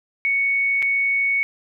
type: tone with dropouts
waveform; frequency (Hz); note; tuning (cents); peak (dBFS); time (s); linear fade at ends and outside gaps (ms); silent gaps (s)
sine; 2222; C#7; +4; -17; 0.25-1.43; 0; 0.822-0.826
effects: none